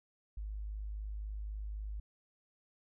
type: tone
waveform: sine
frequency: 51.91 Hz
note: G#1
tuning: in tune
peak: -38 dBFS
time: 0.37-2 s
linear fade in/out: 5 ms
effects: none